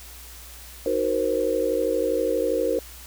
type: chord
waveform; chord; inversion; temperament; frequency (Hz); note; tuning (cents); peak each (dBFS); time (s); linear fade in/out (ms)
sine; C half-diminished seventh; first; just; 314 / 376.7 / 470.9 / 523.3; Eb4 / Gb4 / Bb4 / C5; +16 / +31 / +18 / 0; -29 / -29 / -24 / -25; 0.86-2.79; 2
effects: added 60 Hz sine -44 dBFS peak until 3.06 s + white hiss -44 dBFS RMS until 3.06 s